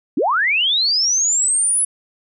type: linear sweep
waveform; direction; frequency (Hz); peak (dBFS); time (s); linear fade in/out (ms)
sine; up; 222 to 10310; -14; 0.17-1.85; 5
effects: none